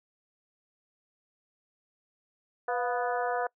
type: harmonic tone with a mistuned harmonic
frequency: 246.9 Hz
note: B3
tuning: in tune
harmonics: 2 / 3 / 4 / 5 / 6 / 7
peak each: -32 / -31 / -37 / -39 / -37 / -41 dBFS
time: 2.68-3.47 s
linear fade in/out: 5 ms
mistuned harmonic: 3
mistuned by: -61 cents
effects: noise-tail reverb RT60 0.1 s tail -25 dB re dry

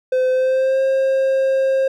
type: tone with pitch glide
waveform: triangle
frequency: 513 to 533.6 Hz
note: C5 to C5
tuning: -34 to +34 cents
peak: -12 dBFS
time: 0.12-1.88 s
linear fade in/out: 5 ms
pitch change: +68 cents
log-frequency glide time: 0.31-0.81 s
effects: none

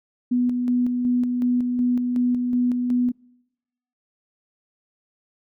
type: tone with tremolo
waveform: sine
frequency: 246.4 Hz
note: B3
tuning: 4 cents flat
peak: -17 dBFS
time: 0.31-3.12 s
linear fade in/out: 10 ms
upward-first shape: square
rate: 2.7 Hz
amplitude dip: 35%
effects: noise-tail reverb RT60 0.9 s tail -26 dB re dry

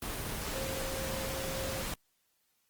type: tone in noise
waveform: sine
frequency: 533 Hz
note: C5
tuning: 32 cents sharp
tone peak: -39 dBFS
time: 0.54-1.82 s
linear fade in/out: 2 ms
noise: pink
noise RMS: -37 dBFS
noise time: 0.02-1.94 s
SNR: -5 dB
effects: white hiss -75 dBFS RMS until 2.69 s + Opus 24 kbps

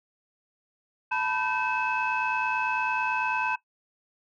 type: tone cluster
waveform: sine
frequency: 878 / 987 / 1540 / 2590 Hz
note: A5 / B5 / G6 / E7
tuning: -4 / -1 / -31 / -31 cents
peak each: -30 dBFS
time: 1.11-3.56 s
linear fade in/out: 10 ms
effects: noise-tail reverb RT60 0.1 s tail -17 dB re dry + tanh soft clip ceiling -17 dBFS

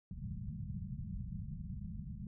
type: low-pass noise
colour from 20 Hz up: white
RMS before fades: -43 dBFS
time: 0.11-2.27 s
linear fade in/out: 2 ms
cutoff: 210 Hz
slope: 96 dB/octave
effects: none

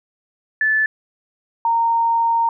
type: tone pair in turn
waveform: sine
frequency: 1743 / 923.3 Hz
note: A6 / A#5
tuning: -17 / -17 cents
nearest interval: major seventh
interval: 1100 cents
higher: first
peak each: -14 / -14 dBFS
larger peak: neither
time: 0.61-0.86 / 1.65-2.49 s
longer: second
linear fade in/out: 2 ms
effects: none

